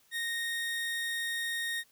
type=tone; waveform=30% pulse; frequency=1857 Hz; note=A#6; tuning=7 cents flat; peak=-29 dBFS; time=0.11-1.84 s; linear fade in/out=50 ms; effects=white hiss -66 dBFS RMS until 1.91 s